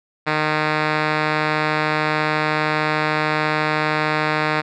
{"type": "tone with low-pass filter", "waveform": "5% pulse", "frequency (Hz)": 153.6, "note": "D#3", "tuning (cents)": -22, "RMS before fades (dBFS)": -20, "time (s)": [0.26, 4.62], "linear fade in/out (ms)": 20, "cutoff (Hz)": 3000, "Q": 2, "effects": []}